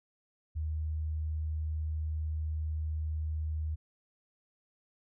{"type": "tone", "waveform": "sine", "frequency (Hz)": 77.8, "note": "D#2", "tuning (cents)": 0, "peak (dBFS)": -31, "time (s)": [0.55, 3.76], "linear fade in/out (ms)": 20, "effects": []}